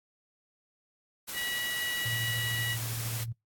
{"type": "noise", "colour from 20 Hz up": "white", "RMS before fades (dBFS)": -38, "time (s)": [1.27, 3.25], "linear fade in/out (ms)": 20}
{"type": "harmonic tone", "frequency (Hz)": 970, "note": "B5", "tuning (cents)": -31, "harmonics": [2, 3, 4], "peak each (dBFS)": [-33, -37, -45], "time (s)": [1.33, 2.77], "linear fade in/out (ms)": 50}
{"type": "tone with tremolo", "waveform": "sine", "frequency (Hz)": 115.4, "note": "A#2", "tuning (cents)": -17, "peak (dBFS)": -32, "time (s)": [2.05, 3.33], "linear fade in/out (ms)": 10, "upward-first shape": "square", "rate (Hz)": 13, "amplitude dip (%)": 35}
{"effects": ["noise-tail reverb RT60 0.2 s tail -25 dB re dry", "AAC 64 kbps"]}